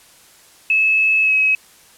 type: tone with pitch glide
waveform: sine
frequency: 2596 to 2556 Hz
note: E7 to D#7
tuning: -27 to +46 cents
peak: -12 dBFS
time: 0.7-1.55 s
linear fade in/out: 2 ms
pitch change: -27 cents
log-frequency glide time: 1.22-1.33 s
effects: white hiss -48 dBFS RMS until 1.97 s + low-pass 12000 Hz 12 dB/octave